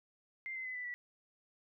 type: tone with pitch steps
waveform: sine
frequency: 2093 / 2057 / 2022 / 1987 / 1952.8 Hz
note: C7 / C7 / B6 / B6 / B6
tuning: 0 / -30 / +40 / +10 / -20 cents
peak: -39 dBFS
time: 0.46-0.94 s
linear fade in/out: 0 ms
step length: 96 ms
effects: none